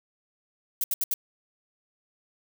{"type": "noise bursts", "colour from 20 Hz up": "violet", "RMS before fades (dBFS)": -26, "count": 4, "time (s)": [0.81, 1.139], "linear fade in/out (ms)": 2, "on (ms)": 29, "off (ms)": 71, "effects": []}